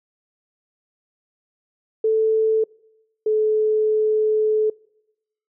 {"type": "tone pair in turn", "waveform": "sine", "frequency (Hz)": [440, 431.2], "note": ["A4", "A4"], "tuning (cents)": [0, -35], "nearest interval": "unison", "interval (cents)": 35, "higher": "first", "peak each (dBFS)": [-15, -16], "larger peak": "first", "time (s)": [[2.04, 2.64], [3.26, 4.7]], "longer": "second", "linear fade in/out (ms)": 5, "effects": ["noise-tail reverb RT60 0.9 s tail -25 dB re dry"]}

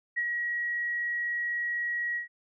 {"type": "tone with ADSR envelope", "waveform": "sine", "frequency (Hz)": 1908, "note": "A#6", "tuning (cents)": 40, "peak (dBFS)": -25, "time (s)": [0.16, 2.28], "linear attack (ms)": 20, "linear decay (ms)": 56, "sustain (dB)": -3, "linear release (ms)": 120, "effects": []}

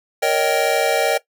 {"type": "chord", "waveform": "square", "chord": "Eb dominant seventh", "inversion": "second", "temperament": "just", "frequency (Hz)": [466.7, 560, 622.3, 777.8], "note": ["Bb4", "Db5", "Eb5", "G5"], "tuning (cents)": [2, 18, 0, -14], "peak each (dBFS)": -22, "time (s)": [0.22, 1.18], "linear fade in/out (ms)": 10, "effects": ["noise-tail reverb RT60 0.1 s tail -17 dB re dry"]}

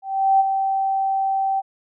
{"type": "tone with ADSR envelope", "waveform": "sine", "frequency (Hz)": 776, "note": "G5", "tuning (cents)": -18, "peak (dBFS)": -11, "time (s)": [0.02, 1.62], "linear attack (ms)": 380, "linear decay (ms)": 25, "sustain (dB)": -7, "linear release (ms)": 33, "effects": []}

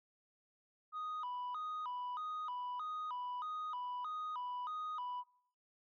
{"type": "tone with vibrato", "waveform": "sine", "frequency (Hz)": 1108.7, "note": "C#6", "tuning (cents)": 0, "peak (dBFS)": -37, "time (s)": [0.92, 5.24], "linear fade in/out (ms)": 50, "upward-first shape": "square", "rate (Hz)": 1.6, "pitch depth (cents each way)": 200, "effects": ["noise-tail reverb RT60 0.6 s tail -21 dB re dry", "tanh soft clip ceiling -38 dBFS"]}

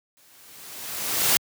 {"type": "noise with exponential growth", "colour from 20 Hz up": "white", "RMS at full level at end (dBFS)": -18, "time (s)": [0.17, 1.37], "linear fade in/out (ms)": 0, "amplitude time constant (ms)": 260, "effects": ["high-pass 80 Hz 12 dB/octave"]}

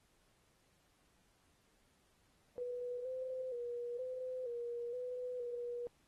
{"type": "tone with pitch steps", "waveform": "sine", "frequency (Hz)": [491.3, 515, 480.3, 510, 475.6, 498.6, 481.4], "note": ["B4", "C5", "B4", "C5", "A#4", "B4", "B4"], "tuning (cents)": [-9, -28, -48, -44, 35, 16, -44], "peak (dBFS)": -39, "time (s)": [2.58, 5.87], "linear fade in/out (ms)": 0, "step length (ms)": 470, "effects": ["pink hiss -74 dBFS RMS until 6.07 s", "AAC 32 kbps"]}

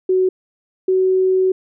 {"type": "tone pair in turn", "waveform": "sine", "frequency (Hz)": [372.5, 374.9], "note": ["F#4", "F#4"], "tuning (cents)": [12, 23], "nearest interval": "unison", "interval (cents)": 11, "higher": "second", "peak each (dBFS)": -12, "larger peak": "neither", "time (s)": [[0.09, 0.29], [0.88, 1.52]], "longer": "second", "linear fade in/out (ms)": 5, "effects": []}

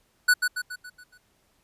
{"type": "tone with echo", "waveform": "square", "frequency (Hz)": 1480, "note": "F#6", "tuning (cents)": 0, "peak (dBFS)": -16, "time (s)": [0.28, 0.34], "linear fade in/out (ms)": 10, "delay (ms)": 140, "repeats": 6, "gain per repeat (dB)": -6, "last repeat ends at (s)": 1.18, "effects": ["pink hiss -67 dBFS RMS until 1.63 s", "resampled to 32000 Hz"]}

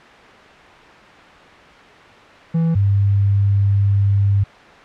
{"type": "tone pair in turn", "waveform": ["triangle", "sine"], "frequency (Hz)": [164.81, 99.86], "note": ["E3", "G2"], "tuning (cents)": [0, 33], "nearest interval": "major sixth", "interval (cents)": 867, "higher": "first", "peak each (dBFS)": -12, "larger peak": "neither", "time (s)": [[2.54, 2.75], [2.75, 4.44]], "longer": "second", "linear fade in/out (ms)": 10, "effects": ["white hiss -41 dBFS RMS until 4.84 s", "low-pass 2000 Hz 12 dB/octave"]}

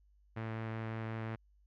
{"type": "tone with low-pass filter", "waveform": "sawtooth", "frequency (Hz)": 111.8, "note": "A2", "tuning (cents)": 28, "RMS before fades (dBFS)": -40, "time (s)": [0.36, 1.36], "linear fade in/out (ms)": 10, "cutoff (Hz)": 2000, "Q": 1.5, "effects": ["added 50 Hz sine -64 dBFS peak until 1.66 s"]}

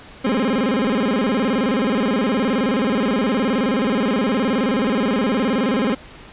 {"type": "tone with vibrato", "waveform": "30% pulse", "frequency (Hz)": 233.7, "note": "A#3", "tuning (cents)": 5, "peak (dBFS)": -14, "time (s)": [0.24, 5.95], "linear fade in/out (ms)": 10, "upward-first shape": "square", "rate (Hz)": 19, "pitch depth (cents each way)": 220, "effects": ["pink hiss -41 dBFS RMS until 6.32 s", "resampled to 8000 Hz"]}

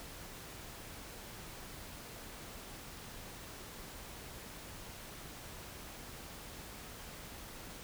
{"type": "silence", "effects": ["pink hiss -49 dBFS RMS until 7.83 s"]}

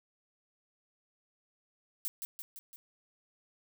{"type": "noise with echo", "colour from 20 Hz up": "violet", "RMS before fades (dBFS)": -35, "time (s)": [2.05, 2.08], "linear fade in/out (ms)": 0, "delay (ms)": 170, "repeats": 4, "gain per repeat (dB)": -4, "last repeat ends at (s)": 2.76, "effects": []}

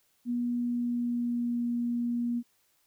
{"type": "tone with pitch glide", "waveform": "sine", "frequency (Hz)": [241.5, 238.7], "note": ["B3", "A#3"], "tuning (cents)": [-39, 41], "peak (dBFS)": -27, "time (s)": [0.25, 2.43], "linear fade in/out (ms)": 50, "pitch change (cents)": -20, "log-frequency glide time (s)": [0.57, 1.64], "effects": ["white hiss -70 dBFS RMS until 2.86 s"]}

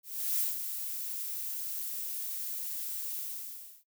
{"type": "noise with ADSR envelope", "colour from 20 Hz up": "violet", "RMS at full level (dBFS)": -29, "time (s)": [0.03, 3.84], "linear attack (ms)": 360, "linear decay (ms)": 160, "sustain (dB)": -8, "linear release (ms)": 680, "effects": ["noise-tail reverb RT60 0.1 s tail -20 dB re dry"]}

